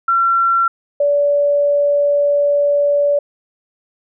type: tone pair in turn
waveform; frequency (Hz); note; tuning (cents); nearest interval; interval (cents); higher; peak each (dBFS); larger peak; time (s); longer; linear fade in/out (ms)
sine; 1360 / 576; F6 / D5; -46 / -34; octave + minor third; 1488; first; -11; neither; 0.08-0.68 / 1-3.19; second; 5
effects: none